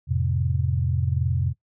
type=chord; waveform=sine; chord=F major; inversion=none; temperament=equal; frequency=87.31 / 110 / 130.81 Hz; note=F2 / A2 / C3; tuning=0 / 0 / 0 cents; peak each=-24 / -28 / -24 dBFS; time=0.07-1.54 s; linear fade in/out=50 ms; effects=noise-tail reverb RT60 0.1 s tail -18 dB re dry